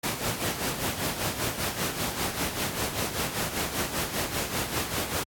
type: noise with tremolo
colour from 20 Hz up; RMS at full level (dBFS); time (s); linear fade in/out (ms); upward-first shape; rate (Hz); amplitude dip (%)
pink; -27; 0.03-5.24; 10; sine; 5.1; 60
effects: high-pass 80 Hz 12 dB/octave + AAC 64 kbps